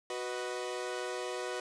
sawtooth chord, B major, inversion second, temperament equal, 370 / 493.9 / 622.3 Hz, F#4 / B4 / D#5, 0 / 0 / 0 cents, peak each -35 / -35 / -39 dBFS, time 0.1-1.6 s, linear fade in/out 2 ms, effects resampled to 22050 Hz + 10-bit

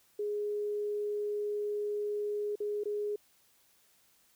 sine tone with dropouts, 415.5 Hz, G#4, 1 cent sharp, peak -31 dBFS, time 0.19-3.16 s, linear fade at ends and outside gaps 5 ms, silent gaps 2.556-2.602 / 2.837-2.855 s, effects white hiss -67 dBFS RMS until 4.35 s

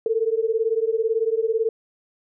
sine beating tone pair, 440 / 458 Hz, A4 / A#4, 0 / -31 cents, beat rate 18 Hz, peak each -22 / -22 dBFS, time 0.06-1.69 s, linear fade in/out 2 ms, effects none

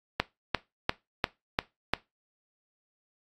click train, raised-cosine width 0.3 ms, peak -7 dBFS, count 6, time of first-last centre 0.2-1.936 s, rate 2.88 Hz, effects noise-tail reverb RT60 0.2 s tail -19 dB re dry + AAC 32 kbps

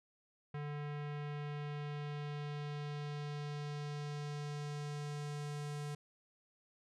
square tone with low-pass filter sweep, 146.83 Hz, D3, in tune, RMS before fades -42 dBFS, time 0.54-5.95 s, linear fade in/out 5 ms, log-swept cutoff 2200 to 9100 Hz, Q 1.2, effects none

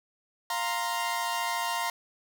sawtooth chord, F suspended fourth, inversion none, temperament equal, 698.5 / 932.3 / 1046.5 Hz, F5 / Bb5 / C6, 0 / 0 / 0 cents, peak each -31 / -27 / -30 dBFS, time 0.5-1.9 s, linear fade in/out 2 ms, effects none

